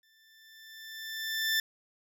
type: tone with exponential growth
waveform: 20% pulse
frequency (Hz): 1772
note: A6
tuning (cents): +12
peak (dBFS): -20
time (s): 0.03-1.6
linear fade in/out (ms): 2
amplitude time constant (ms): 340
effects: none